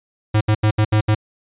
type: tone bursts at uneven times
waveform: square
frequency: 107.1 Hz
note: A2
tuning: 46 cents flat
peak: -13 dBFS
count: 6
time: 0.34-0.41 / 0.48-0.55 / 0.63-0.71 / 0.78-0.85 / 0.92-1.01 / 1.08-1.15 s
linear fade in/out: 10 ms
effects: resampled to 8000 Hz